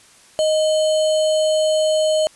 sine tone with sample-and-hold, 622.3 Hz, D#5, in tune, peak -14 dBFS, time 0.39-2.27 s, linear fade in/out 0 ms, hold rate 3675 Hz, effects white hiss -49 dBFS RMS until 2.35 s + resampled to 24000 Hz

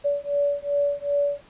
sine beating tone pair, 572 / 574.6 Hz, D5 / D5, -46 / -38 cents, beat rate 2.6 Hz, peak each -24 dBFS, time 0.04-1.41 s, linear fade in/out 20 ms, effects pink hiss -53 dBFS RMS until 1.49 s + resampled to 8000 Hz

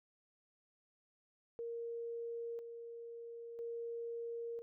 sine tone with tremolo, 466.2 Hz, A#4, in tune, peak -40 dBFS, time 1.59-4.62 s, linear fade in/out 0 ms, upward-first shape square, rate 0.5 Hz, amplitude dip 50%, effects none

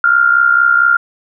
sine tone with amplitude modulation, 1400 Hz, F6, 4 cents sharp, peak -4 dBFS, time 0.04-0.97 s, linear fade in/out 2 ms, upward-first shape sine, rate 64.4 Hz, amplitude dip 70%, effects none

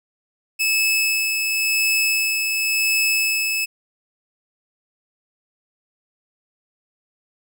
sawtooth tone with tremolo, 2603 Hz, E7, 22 cents flat, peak -13 dBFS, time 0.59-3.66 s, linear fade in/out 20 ms, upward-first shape sine, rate 0.93 Hz, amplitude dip 35%, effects none

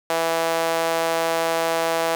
sawtooth tone with high-pass filter, 164.81 Hz, E3, in tune, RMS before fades -22 dBFS, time 0.1-2.15 s, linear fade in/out 0 ms, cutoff 620 Hz, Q 2.1, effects 7-bit

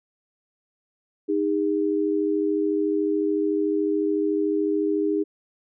sine tone pair together, 311.1 / 404.9 Hz, D#4 / G#4, 0 / -44 cents, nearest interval perfect fourth, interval 456 cents, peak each -23 dBFS, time 1.28-5.24 s, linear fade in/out 20 ms, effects none

